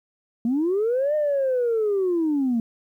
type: linear two-way sweep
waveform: sine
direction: up then down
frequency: 223 to 613 to 223 Hz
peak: -18 dBFS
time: 0.45-2.6 s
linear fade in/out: 2 ms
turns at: 1.15 s
effects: tanh soft clip ceiling -16 dBFS + 10-bit